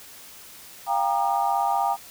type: tone cluster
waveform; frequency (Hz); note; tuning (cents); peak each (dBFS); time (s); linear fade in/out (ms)
sine; 698 / 794 / 938 / 1214; F5 / G5 / A#5 / D#6; -1 / +22 / +11 / -43; -28 / -23 / -26 / -30; 0.86-1.97; 50
effects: white hiss -45 dBFS RMS until 2.1 s